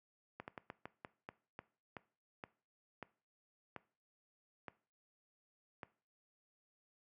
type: slowing click train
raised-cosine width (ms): 0.5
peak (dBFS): -30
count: 14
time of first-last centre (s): 0.4-5.832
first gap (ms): 79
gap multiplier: 1.25
effects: noise-tail reverb RT60 0.4 s tail -19 dB re dry + high-pass 100 Hz 12 dB/octave